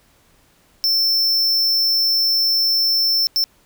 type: tone bursts at uneven times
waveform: square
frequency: 5350 Hz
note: E8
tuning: 25 cents sharp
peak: -15 dBFS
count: 2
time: 0.84-3.27 / 3.36-3.44 s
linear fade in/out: 0 ms
effects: pink hiss -56 dBFS RMS until 3.65 s